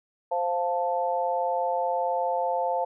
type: chord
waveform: sine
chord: F major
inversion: second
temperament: equal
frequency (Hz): 523.3 / 698.5 / 880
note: C5 / F5 / A5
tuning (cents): 0 / 0 / 0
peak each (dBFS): -28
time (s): 0.31-2.85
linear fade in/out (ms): 10
effects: none